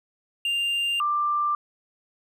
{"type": "tone pair in turn", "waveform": ["triangle", "sine"], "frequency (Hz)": [2794, 1183.9], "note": ["F7", "D6"], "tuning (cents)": [0, 14], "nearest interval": "octave + minor third", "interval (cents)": 1486, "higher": "first", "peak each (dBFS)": -21, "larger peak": "neither", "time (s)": [[0.45, 1], [1, 1.55]], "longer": "neither", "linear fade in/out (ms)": 2, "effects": []}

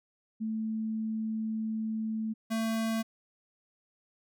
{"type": "tone pair in turn", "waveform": ["sine", "square"], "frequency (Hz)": [220, 224], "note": ["A3", "A3"], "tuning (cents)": [0, 31], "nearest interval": "unison", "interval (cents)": 31, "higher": "second", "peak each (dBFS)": [-30, -29], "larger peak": "second", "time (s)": [[0.4, 2.34], [2.5, 3.03]], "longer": "first", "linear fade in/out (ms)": 20, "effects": []}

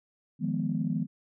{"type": "chord", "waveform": "sine", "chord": "F half-diminished seventh", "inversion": "third", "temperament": "equal", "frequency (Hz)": [155.56, 174.61, 207.7, 246.9], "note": ["Eb3", "F3", "Ab3", "Cb4"], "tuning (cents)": [0, 0, 0, 0], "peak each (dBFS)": -32, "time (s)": [0.39, 1.07], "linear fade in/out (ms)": 50, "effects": ["tanh soft clip ceiling -16 dBFS"]}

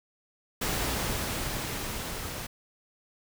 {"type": "noise with level ramp", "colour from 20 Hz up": "pink", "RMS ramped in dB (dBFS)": [-29, -37], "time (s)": [0.61, 2.47], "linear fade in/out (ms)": 10, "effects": []}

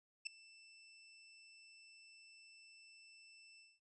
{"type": "tone with ADSR envelope", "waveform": "25% pulse", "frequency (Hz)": 2656, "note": "E7", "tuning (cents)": 12, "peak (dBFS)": -33, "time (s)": [0.25, 3.8], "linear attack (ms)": 18, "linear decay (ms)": 3, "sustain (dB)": -23, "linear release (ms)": 210, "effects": ["resampled to 22050 Hz"]}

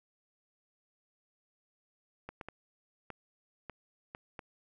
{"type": "clicks", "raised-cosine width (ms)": 0.5, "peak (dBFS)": -27, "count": 7, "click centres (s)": [2.29, 2.412, 2.486, 3.103, 3.697, 4.149, 4.392], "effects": []}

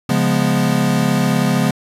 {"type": "chord", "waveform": "square", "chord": "C# dominant seventh", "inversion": "none", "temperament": "equal", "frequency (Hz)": [138.59, 174.61, 207.7, 246.9], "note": ["C#3", "E#3", "G#3", "B3"], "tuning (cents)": [0, 0, 0, 0], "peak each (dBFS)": -20, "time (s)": [0.09, 1.71], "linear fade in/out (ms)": 5, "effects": ["resampled to 32000 Hz"]}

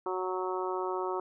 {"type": "harmonic tone", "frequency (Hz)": 185, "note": "F#3", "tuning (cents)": 0, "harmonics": [2, 3, 4, 5, 6, 7], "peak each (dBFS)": [-33, -41, -40, -37, -39, -41], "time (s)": [0.06, 1.2], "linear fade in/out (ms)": 2, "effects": []}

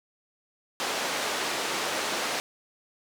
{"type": "band-pass noise", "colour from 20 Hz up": "pink", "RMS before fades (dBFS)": -30, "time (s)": [0.8, 2.4], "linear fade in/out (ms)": 0, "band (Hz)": [420, 7200], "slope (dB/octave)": 12, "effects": []}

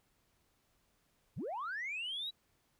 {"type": "linear sweep", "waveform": "sine", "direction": "up", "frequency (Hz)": [68.7, 3951], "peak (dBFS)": -36, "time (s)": [1.36, 2.31], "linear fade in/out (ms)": 20, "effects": ["tanh soft clip ceiling -34 dBFS", "pink hiss -75 dBFS RMS until 2.79 s"]}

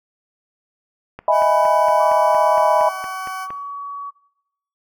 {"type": "click train", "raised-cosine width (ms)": 0.5, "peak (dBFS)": -18, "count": 11, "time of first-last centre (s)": [1.19, 3.505], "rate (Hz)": 4.32}
{"type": "chord", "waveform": "sine", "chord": "E major seventh", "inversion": "third", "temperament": "equal", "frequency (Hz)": [622.3, 659.3, 830.6, 987.8], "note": ["D#5", "E5", "G#5", "B5"], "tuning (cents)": [0, 0, 0, 0], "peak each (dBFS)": [-17, -18, -19, -17], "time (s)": [1.28, 2.89], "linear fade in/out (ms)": 2}
{"type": "tone", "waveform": "20% pulse", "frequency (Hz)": 755, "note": "F#5", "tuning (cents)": 35, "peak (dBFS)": -25, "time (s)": [1.31, 3.48], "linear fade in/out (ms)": 50}
{"type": "tone with pitch glide", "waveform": "sine", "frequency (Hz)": [1147, 1131.2], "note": ["D6", "C#6"], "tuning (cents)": [-41, 35], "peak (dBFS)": -27, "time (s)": [1.99, 4.11], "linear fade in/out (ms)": 20, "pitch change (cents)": -24, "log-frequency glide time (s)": [2.31, 3.08]}
{"effects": ["noise-tail reverb RT60 0.8 s tail -17 dB re dry"]}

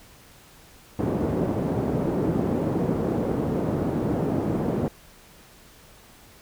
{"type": "band-pass noise", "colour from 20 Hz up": "pink", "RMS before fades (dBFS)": -25, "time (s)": [0.99, 4.88], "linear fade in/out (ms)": 2, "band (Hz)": [150, 450], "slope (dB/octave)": 12, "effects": ["pink hiss -51 dBFS RMS until 6.41 s"]}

